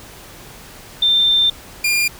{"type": "tone pair in turn", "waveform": ["sine", "sawtooth"], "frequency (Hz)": [3582, 2405], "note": ["A7", "D7"], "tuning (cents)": [30, 41], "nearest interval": "perfect fifth", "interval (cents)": 689, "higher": "first", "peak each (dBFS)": -11, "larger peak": "neither", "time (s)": [[1.02, 1.5], [1.84, 2.08]], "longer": "first", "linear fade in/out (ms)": 5, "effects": ["pink hiss -39 dBFS RMS until 2.19 s"]}